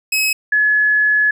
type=tone pair in turn; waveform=sawtooth / sine; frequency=2560 / 1702.7 Hz; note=D#7 / G#6; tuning=+49 / +43 cents; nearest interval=perfect fifth; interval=706 cents; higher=first; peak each=-11 dBFS; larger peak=neither; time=0.12-0.33 / 0.52-1.31 s; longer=second; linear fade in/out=5 ms; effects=none